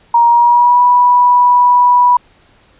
sine tone with pitch glide, 941 to 980.4 Hz, A#5 to B5, +16 to -13 cents, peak -5 dBFS, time 0.14-2.17 s, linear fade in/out 5 ms, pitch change +71 cents, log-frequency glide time 0.27-0.82 s, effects pink hiss -49 dBFS RMS until 2.79 s + resampled to 8000 Hz

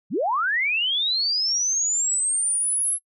sine linear sweep, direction up, 130.81 to 11090 Hz, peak -20 dBFS, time 0.1-2.99 s, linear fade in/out 50 ms, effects noise-tail reverb RT60 0.1 s tail -24 dB re dry

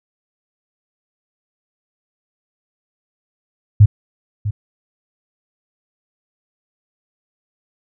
sine tone with echo, 103.83 Hz, G#2, in tune, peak -3 dBFS, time 3.8-3.86 s, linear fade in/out 10 ms, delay 650 ms, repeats 1, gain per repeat -14 dB, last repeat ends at 4.51 s, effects none

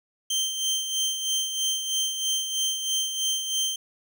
25% pulse tone with tremolo, 3136 Hz, G7, in tune, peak -19 dBFS, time 0.3-3.76 s, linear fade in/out 5 ms, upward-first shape sine, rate 3.1 Hz, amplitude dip 55%, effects none

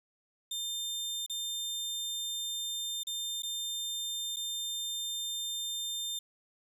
sawtooth tone with dropouts, 3600 Hz, A7, 39 cents sharp, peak -31 dBFS, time 0.51-6.19 s, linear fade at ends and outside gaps 5 ms, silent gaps 1.263-1.297 / 3.034-3.069 / 3.422-3.432 / 4.361-4.367 s, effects 11-bit

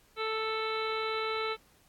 harmonic tone, 440.8 Hz, A4, 3 cents sharp, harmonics 1 / 2 / 3 / 4 / 5 / 6 / 7 / 8 / 9, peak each -34 / -41 / -35 / -48 / -39 / -44 / -47 / -49 / -41 dBFS, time 0.16-1.57 s, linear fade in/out 50 ms, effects pink hiss -64 dBFS RMS until 1.88 s + AAC 64 kbps

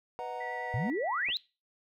triangle chord, B major seventh, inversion none, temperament equal, 493.9 / 622.3 / 740 / 932.3 Hz, B4 / D#5 / F#5 / A#5, 0 / 0 / 0 / 0 cents, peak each -39 / -43 / -37 / -39 dBFS, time 0.19-0.9 s, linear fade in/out 0 ms
sine tone with vibrato, 1954 Hz, B6, 19 cents flat, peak -39 dBFS, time 0.4-1.33 s, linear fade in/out 10 ms, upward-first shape sine, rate 9.6 Hz, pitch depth 11 cents each way
sine exponential sweep, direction up, 104.1 to 4180 Hz, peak -29 dBFS, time 0.74-1.37 s, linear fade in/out 0 ms
clicks, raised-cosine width 1 ms, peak -32 / -36 dBFS, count 2, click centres 1.287 / 1.299 s
effects noise-tail reverb RT60 0.3 s tail -22 dB re dry

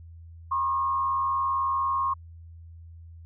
sine tone with frequency modulation, 1080 Hz, C#6, 45 cents flat, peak -23 dBFS, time 0.51-2.14 s, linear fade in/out 10 ms, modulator 98 Hz, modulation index 0.61, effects added 83 Hz sine -43 dBFS peak until 3.25 s

